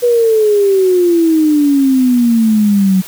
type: exponential sweep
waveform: sine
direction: down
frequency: 490.1 to 185 Hz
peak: -7 dBFS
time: 0.02-3.02 s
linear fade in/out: 20 ms
effects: white hiss -32 dBFS RMS until 3.07 s